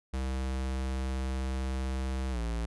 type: tone with pitch glide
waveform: square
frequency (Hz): 65.41 to 57.27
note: C2 to A#1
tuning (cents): 0 to -30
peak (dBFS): -31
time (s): 0.13-2.66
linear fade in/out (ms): 10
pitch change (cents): -230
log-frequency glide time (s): 2.31-2.4
effects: resampled to 24000 Hz